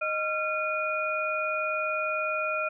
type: tone cluster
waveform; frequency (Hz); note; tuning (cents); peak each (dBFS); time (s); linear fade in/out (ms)
sine; 620 / 1373 / 2451; D#5 / F6 / D#7; -6 / -30 / -27; -31 / -30 / -31; 0.01-2.69; 10
effects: none